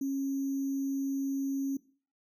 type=tone with sample-and-hold; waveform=sine; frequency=273.6 Hz; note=C#4; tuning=23 cents flat; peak=-29 dBFS; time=0.01-1.77 s; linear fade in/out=5 ms; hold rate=6300 Hz; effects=noise-tail reverb RT60 0.4 s tail -18 dB re dry